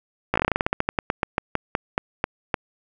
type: slowing click train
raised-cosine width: 0.5 ms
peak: -5 dBFS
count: 23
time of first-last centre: 0.34-2.542 s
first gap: 16 ms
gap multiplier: 1.15
effects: none